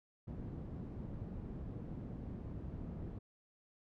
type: low-pass noise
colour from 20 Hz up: white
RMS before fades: -45 dBFS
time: 0.27-3.19 s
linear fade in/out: 10 ms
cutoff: 190 Hz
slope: 12 dB/octave
effects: none